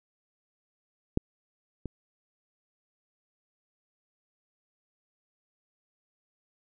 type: clicks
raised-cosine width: 3 ms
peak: -11 / -22 dBFS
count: 2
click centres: 1.174 / 1.857 s
effects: none